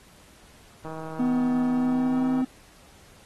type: click train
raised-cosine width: 1 ms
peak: -24 dBFS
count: 250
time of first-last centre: 0.85-2.416 s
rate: 159 Hz
type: tone with pitch glide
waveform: triangle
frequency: 250 to 257.5 Hz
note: B3 to C4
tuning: +21 to -28 cents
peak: -19 dBFS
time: 1.19-2.45 s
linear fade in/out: 10 ms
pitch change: +51 cents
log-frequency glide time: 1.7-2.27 s
effects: pink hiss -54 dBFS RMS until 3.25 s + AAC 32 kbps